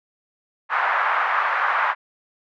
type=band-pass noise; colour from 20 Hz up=white; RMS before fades=-21 dBFS; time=0.69-1.95 s; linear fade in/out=50 ms; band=820 to 1600 Hz; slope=24 dB/octave; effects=none